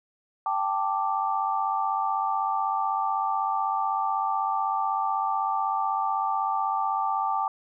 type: chord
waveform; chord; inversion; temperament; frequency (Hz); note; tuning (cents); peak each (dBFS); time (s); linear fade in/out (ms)
sine; G suspended second; none; equal; 784 / 880 / 1174.7; G5 / A5 / D6; 0 / 0 / 0; -28; 0.46-7.48; 2
effects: none